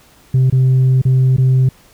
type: tone with dropouts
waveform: sine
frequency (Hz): 130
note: C3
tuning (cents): -11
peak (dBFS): -6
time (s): 0.34-1.69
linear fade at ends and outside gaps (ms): 5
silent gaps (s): 0.5-0.524 / 1.017-1.052 / 1.366-1.381
effects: tanh soft clip ceiling -7 dBFS + pink hiss -48 dBFS RMS until 1.93 s